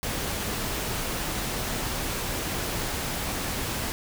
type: noise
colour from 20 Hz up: pink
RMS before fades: -30 dBFS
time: 0.03-3.92 s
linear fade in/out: 0 ms
effects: none